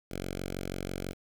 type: tone with notch filter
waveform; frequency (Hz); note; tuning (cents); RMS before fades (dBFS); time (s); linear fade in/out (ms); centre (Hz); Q
5% pulse; 46.1; F#1; -6; -37; 0.09-1.15; 50; 1100; 1.9
effects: 9-bit